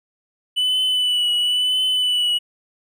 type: tone with vibrato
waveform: triangle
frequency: 2979 Hz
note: F#7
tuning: 11 cents sharp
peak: -15 dBFS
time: 0.56-2.39 s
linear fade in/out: 20 ms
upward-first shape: triangle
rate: 0.98 Hz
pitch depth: 34 cents each way
effects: none